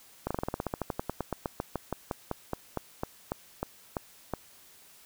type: slowing click train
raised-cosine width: 1 ms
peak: -16 dBFS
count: 29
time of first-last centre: 0.27-4.337 s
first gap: 36 ms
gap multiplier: 1.09
effects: white hiss -56 dBFS RMS until 5.05 s